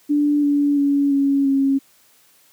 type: tone with pitch steps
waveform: sine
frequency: 292.6 / 287.6 / 282.6 / 277.8 / 273 Hz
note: D4 / D4 / C#4 / C#4 / C#4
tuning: -6 / -36 / +34 / +4 / -26 cents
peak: -14 dBFS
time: 0.09-1.79 s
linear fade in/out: 20 ms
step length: 340 ms
effects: white hiss -55 dBFS RMS until 2.52 s + high-pass 100 Hz 12 dB/octave